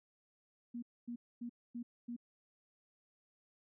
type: tone bursts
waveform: sine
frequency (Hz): 238.6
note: A#3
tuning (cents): +41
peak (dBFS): -40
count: 5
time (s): 0.74-2.165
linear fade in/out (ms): 10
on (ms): 85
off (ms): 250
effects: none